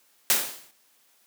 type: noise with exponential decay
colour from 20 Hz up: white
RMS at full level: -18 dBFS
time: 0.3-0.71 s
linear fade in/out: 0 ms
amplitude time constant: 87 ms
effects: white hiss -63 dBFS RMS until 1.26 s + high-pass 200 Hz 12 dB/octave